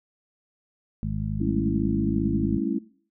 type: harmonic tone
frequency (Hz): 52.1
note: G#1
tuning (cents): +6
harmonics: 1 / 2 / 3 / 4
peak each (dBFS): -31 / -31 / -31 / -31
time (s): 1.03-2.58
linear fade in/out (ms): 0
type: chord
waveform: sine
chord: A dominant seventh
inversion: third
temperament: just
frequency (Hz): 198 / 220 / 275 / 330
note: G3 / A3 / C#4 / E4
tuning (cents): +18 / 0 / -14 / +2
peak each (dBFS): -30 / -30 / -28 / -29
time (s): 1.4-2.79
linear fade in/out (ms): 10
effects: noise-tail reverb RT60 0.5 s tail -20 dB re dry